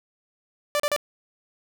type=tone bursts; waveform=sawtooth; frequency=587.3 Hz; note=D5; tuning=in tune; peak=-17 dBFS; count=3; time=0.75-0.963 s; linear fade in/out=0 ms; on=47 ms; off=36 ms; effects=none